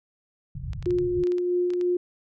white low-pass noise, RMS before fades -34 dBFS, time 0.55-1.24 s, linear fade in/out 5 ms, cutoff 160 Hz, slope 96 dB/octave
clicks, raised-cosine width 0.2 ms, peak -26 dBFS, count 12, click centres 0.733 / 0.826 / 0.858 / 0.907 / 0.986 / 1.237 / 1.271 / 1.32 / 1.383 / 1.704 / 1.736 / 1.812 s
sine tone with tremolo, 356.1 Hz, F4, 34 cents sharp, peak -20 dBFS, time 0.86-1.97 s, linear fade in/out 5 ms, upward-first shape sine, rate 3.1 Hz, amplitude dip 30%
effects none

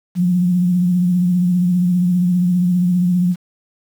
sine tone with vibrato, 178.7 Hz, F3, 40 cents sharp, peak -12 dBFS, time 0.15-3.36 s, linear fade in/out 50 ms, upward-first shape triangle, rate 15 Hz, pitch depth 52 cents each way, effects 7-bit

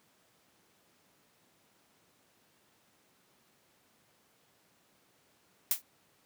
blue noise with exponential decay, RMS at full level -23 dBFS, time 5.71-5.82 s, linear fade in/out 2 ms, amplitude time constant 23 ms, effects pink hiss -68 dBFS RMS until 6.25 s + high-pass 150 Hz 12 dB/octave

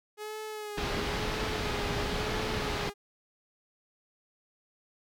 sawtooth tone with vibrato, 419.9 Hz, G#4, 19 cents sharp, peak -33 dBFS, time 0.17-2.94 s, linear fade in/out 50 ms, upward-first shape sine, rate 1 Hz, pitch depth 50 cents each way
pink low-pass noise, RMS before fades -33 dBFS, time 0.77-2.9 s, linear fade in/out 10 ms, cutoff 4900 Hz, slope 24 dB/octave
effects none

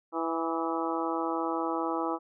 harmonic tone with a mistuned harmonic, 164.81 Hz, E3, in tune, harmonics 2 / 3 / 4 / 5 / 6 / 7 / 8, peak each -32 / -36 / -38 / -35 / -37 / -37 / -38 dBFS, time 0.12-2.19 s, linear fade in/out 50 ms, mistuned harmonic 8, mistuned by -35 cents, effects none

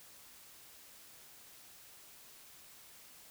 silence, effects white hiss -57 dBFS RMS until 3.3 s

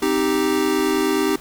square chord, C minor, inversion none, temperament equal, 261.6 / 311.1 / 392 Hz, C4 / Eb4 / G4, 0 / 0 / 0 cents, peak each -25 / -22 / -21 dBFS, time 0.02-1.36 s, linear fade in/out 5 ms, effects pink hiss -42 dBFS RMS until 1.4 s

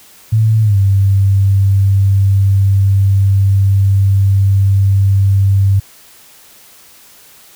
sine tone with pitch glide, 110 to 98 Hz, A2 to G2, 0 to 0 cents, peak -7 dBFS, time 0.32-5.8 s, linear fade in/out 10 ms, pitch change -200 cents, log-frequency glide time 0.62-0.77 s, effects white hiss -42 dBFS RMS until 7.55 s

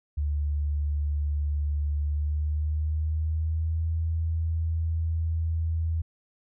sine tone with pitch glide, 73.42 to 81.46 Hz, D2 to E2, 0 to -20 cents, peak -24 dBFS, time 0.17-6.02 s, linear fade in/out 10 ms, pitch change +180 cents, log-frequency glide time 2.01-3.88 s, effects none

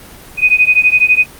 sine beating tone pair, 2489 / 2501 Hz, D#7 / D#7, 0 / +8 cents, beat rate 12 Hz, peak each -10 dBFS, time 0.37-1.26 s, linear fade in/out 50 ms, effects pink hiss -36 dBFS RMS until 1.39 s + Opus 32 kbps

